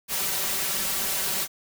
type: noise with comb filter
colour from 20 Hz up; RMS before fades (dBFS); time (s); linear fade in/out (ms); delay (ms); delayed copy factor
white; -27; 0.08-1.48; 50; 5.2; +0.75
effects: none